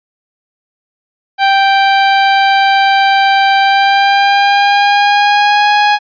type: tone with pitch glide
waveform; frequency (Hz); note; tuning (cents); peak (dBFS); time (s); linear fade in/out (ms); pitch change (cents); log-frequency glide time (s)
sawtooth; 784 to 830.6; G5 to G#5; 0 to 0; -3; 1.38-5.99; 50; +100; 3.61-5.7
effects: resampled to 11025 Hz